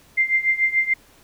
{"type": "tone with tremolo", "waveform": "sine", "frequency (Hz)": 2093, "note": "C7", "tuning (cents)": 0, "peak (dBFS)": -13, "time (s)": [0.17, 0.94], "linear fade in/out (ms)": 10, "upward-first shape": "triangle", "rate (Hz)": 6.9, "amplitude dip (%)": 90, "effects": ["pink hiss -53 dBFS RMS until 1.23 s"]}